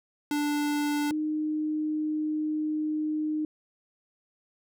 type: tone pair in turn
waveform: square / sine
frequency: 293.7 / 306.9 Hz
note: D4 / D#4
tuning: 0 / -24 cents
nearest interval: minor second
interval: 76 cents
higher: second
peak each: -26 dBFS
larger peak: neither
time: 0.31-1.11 / 1.11-3.45 s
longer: second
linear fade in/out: 2 ms
effects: none